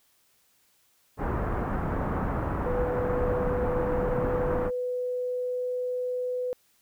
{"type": "low-pass noise", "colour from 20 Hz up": "pink", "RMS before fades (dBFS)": -29, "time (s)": [1.17, 4.71], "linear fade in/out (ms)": 50, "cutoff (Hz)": 1400, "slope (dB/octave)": 24}
{"type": "tone with pitch glide", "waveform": "sine", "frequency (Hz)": [495.4, 499.4], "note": ["B4", "B4"], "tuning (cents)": [5, 19], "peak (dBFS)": -27, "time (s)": [2.66, 6.53], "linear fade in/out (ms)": 0, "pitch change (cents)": 14, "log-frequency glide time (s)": [3.61, 5.99]}
{"effects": ["white hiss -66 dBFS RMS until 6.81 s"]}